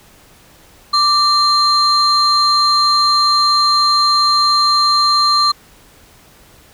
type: tone pair together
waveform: sine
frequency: 1174.7 / 4161 Hz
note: D6 / C8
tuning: 0 / -10 cents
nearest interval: octave + minor seventh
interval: 2190 cents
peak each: -11 dBFS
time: 0.93-5.52 s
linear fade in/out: 10 ms
effects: tanh soft clip ceiling -6 dBFS + pink hiss -46 dBFS RMS until 6.73 s